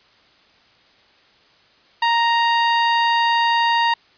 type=tone; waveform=sawtooth; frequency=932.3 Hz; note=A#5; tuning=in tune; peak=-11 dBFS; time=2.02-3.94 s; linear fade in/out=5 ms; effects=white hiss -54 dBFS RMS until 4.17 s + resampled to 11025 Hz